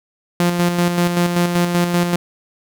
sawtooth tone with tremolo, 174.61 Hz, F3, in tune, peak -9 dBFS, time 0.4-2.16 s, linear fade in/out 2 ms, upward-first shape square, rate 5.2 Hz, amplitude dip 45%, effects none

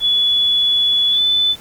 sine tone with pitch glide, 3416 to 3502 Hz, G#7 to A7, +48 to -9 cents, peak -12 dBFS, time 0-1.56 s, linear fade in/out 50 ms, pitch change +43 cents, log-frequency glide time 1.1-1.21 s, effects pink hiss -41 dBFS RMS until 1.6 s

